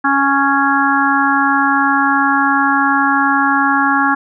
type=harmonic tone; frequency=277.2 Hz; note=C#4; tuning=in tune; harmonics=1 / 3 / 4 / 5 / 6; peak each=-17 / -17 / -17 / -17 / -17 dBFS; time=0.04-4.15 s; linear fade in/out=10 ms; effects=none